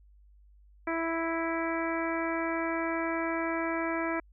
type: harmonic tone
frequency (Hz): 329.6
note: E4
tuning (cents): 0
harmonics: 1 / 2 / 3 / 4 / 5 / 6 / 7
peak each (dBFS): -32 / -35 / -37 / -38 / -39 / -40 / -40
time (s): 0.87-4.2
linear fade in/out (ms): 5
effects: added 50 Hz sine -55 dBFS peak until 4.32 s